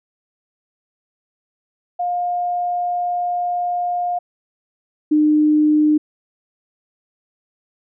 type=tone pair in turn; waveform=sine; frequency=709 / 303.1 Hz; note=F5 / D#4; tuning=+26 / -45 cents; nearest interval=octave + minor third; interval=1471 cents; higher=first; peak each=-18 / -11 dBFS; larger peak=second; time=1.99-4.19 / 5.11-5.98 s; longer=first; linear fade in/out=10 ms; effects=none